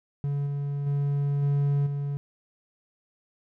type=tone with level steps; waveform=triangle; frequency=142.2 Hz; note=C#3; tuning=45 cents sharp; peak=-23 / -25 / -21 / -19 / -25 dBFS; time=0.24-2.17 s; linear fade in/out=0 ms; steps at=0.46 / 0.86 / 1.42 / 1.86 s; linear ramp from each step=10 ms; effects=none